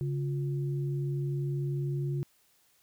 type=tone pair together; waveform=sine; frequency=140 / 352.8 Hz; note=C#3 / F4; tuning=+18 / +18 cents; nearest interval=octave + major third; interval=1600 cents; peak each=-29 / -39 dBFS; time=0.01-2.23 s; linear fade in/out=0 ms; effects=white hiss -67 dBFS RMS until 2.82 s